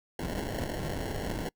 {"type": "noise with sample-and-hold", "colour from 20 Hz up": "pink", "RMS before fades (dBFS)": -34, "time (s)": [0.19, 1.49], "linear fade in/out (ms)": 2, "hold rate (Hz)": 1225, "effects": ["noise-tail reverb RT60 0.1 s tail -26 dB re dry"]}